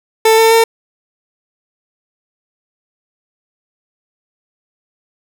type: tone with pitch steps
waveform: 30% pulse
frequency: 443.9 / 449.3 / 454.8 Hz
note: A4 / A4 / A#4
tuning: +15 / +36 / -43 cents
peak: -4 dBFS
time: 0.25-0.64 s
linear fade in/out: 5 ms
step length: 130 ms
effects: none